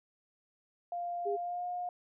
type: tone with pitch glide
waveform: sine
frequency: 698.5 to 714 Hz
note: F5 to F5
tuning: 0 to +38 cents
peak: -34 dBFS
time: 0.92-1.89 s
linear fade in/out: 2 ms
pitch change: +38 cents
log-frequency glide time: 1.38-1.65 s
type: tone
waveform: sine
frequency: 406.2 Hz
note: G#4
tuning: 38 cents flat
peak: -31 dBFS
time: 1.25-1.37 s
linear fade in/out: 20 ms
effects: none